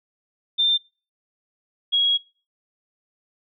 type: tone pair in turn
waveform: sine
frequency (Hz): 3589 / 3309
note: A7 / G#7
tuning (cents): +34 / -7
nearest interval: minor second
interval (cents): 141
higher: first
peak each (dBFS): -16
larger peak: neither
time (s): 0.58-0.78 / 1.92-2.18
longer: second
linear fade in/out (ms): 20
effects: noise-tail reverb RT60 0.4 s tail -26 dB re dry